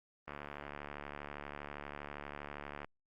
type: click train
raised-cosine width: 0.5 ms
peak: -28 dBFS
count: 187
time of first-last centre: 0.28-2.846 s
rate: 72.5 Hz
effects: Opus 24 kbps